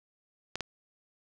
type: clicks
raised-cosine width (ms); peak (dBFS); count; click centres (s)
0.2; -16 / -16; 2; 0.556 / 0.607
effects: none